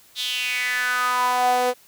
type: tone with high-pass filter sweep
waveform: sawtooth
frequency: 249.2 Hz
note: B3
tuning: 16 cents sharp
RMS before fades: -22 dBFS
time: 0.15-1.74 s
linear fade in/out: 50 ms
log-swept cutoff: 3700 to 540 Hz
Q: 5.4
effects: white hiss -53 dBFS RMS until 1.87 s